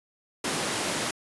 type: high-pass noise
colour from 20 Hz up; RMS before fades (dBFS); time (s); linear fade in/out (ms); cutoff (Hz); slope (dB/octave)
pink; -29; 0.44-1.11; 5; 210; 12
effects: resampled to 24000 Hz